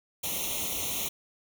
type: noise with comb filter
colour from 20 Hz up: white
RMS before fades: -32 dBFS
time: 0.23-1.09 s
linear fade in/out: 10 ms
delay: 0.31 ms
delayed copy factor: +0.95
effects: none